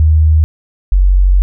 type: tone pair in turn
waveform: sine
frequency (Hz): 78.2 / 46.5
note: D#2 / F#1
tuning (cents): +9 / +9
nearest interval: major sixth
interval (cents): 900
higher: first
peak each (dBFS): -5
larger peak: neither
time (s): 0-0.44 / 0.92-1.42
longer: second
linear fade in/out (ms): 0
effects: none